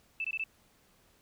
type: tone bursts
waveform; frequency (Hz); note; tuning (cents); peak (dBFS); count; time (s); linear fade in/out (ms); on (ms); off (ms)
sine; 2637; E7; 0; -31; 4; 0.2-0.439; 2; 44; 21
effects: pink hiss -66 dBFS RMS until 1.21 s